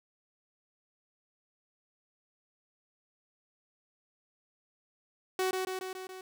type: tone with echo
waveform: sawtooth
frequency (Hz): 374.3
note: F#4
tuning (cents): +20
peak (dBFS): -24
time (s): 5.39-5.51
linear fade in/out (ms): 2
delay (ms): 140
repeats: 5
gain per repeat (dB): -3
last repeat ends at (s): 6.21
effects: none